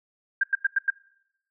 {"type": "tone bursts", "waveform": "sine", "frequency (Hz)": 1595, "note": "G6", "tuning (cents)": 30, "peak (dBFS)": -18, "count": 5, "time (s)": [0.41, 0.903], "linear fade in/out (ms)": 5, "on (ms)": 25, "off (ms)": 92, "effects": ["noise-tail reverb RT60 0.8 s tail -23 dB re dry"]}